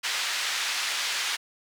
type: band-pass noise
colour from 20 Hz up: pink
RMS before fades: -29 dBFS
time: 0.03-1.37 s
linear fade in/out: 20 ms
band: 1800 to 5800 Hz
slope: 12 dB/octave
effects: none